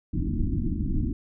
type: low-pass noise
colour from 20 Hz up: pink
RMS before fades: -26 dBFS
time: 0.13-1.13 s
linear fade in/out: 5 ms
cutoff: 330 Hz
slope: 96 dB/octave
effects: none